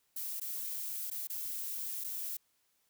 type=noise with dropouts; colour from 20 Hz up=violet; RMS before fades=-39 dBFS; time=0.16-2.37 s; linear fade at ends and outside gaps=5 ms; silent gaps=0.4-0.413 / 1.102-1.112 / 1.272-1.298 / 2.04-2.044 s; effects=white hiss -75 dBFS RMS until 2.89 s